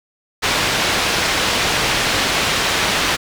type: low-pass noise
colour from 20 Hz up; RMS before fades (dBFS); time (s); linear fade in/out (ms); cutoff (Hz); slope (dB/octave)
white; -18; 0.42-3.17; 20; 3800; 12
effects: none